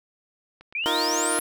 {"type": "click train", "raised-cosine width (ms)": 0.3, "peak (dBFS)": -31, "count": 7, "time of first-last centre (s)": [0.61, 1.302], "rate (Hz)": 8.67}
{"type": "exponential sweep", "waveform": "sine", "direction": "up", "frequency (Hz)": [2308, 11380], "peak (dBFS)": -25, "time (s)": [0.75, 1.4], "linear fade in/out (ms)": 2}
{"type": "chord", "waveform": "15% pulse", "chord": "Eb suspended second", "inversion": "none", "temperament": "equal", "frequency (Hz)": [311.1, 349.2, 466.2], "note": ["Eb4", "F4", "Bb4"], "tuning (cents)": [0, 0, 0], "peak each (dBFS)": -22, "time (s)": [0.86, 1.39], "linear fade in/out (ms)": 0}
{"effects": []}